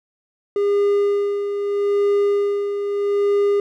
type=tone with tremolo; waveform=triangle; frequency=405.5 Hz; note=G#4; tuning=41 cents flat; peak=-12 dBFS; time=0.56-3.6 s; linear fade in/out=2 ms; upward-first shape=sine; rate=0.79 Hz; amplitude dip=55%; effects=none